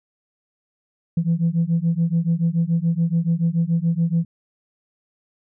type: beating tone pair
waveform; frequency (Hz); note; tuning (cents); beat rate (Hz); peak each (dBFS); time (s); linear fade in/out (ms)
sine; 163.9 / 170.9; E3 / F3; -10 / -37; 7; -19; 1.17-4.25; 5
effects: tanh soft clip ceiling -12 dBFS